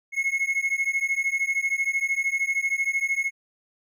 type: beating tone pair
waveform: triangle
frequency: 2170 / 2183 Hz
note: C#7 / C#7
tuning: -37 / -27 cents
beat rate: 13 Hz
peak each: -24 dBFS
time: 0.12-3.31 s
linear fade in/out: 50 ms
effects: none